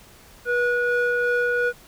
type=ring-modulated tone; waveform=triangle; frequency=486.2 Hz; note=B4; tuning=27 cents flat; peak=-14 dBFS; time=0.45-1.73 s; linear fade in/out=50 ms; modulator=971 Hz; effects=pink hiss -49 dBFS RMS until 1.87 s